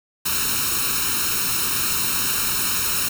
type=noise with comb filter; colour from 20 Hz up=white; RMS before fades=-22 dBFS; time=0.25-3.09 s; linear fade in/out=10 ms; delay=0.74 ms; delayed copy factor=+0.85; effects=none